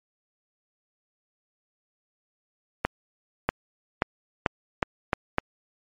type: accelerating click train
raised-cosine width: 0.5 ms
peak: -6 dBFS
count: 7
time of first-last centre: 2.85-5.384 s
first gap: 640 ms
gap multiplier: 0.83
effects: MP3 64 kbps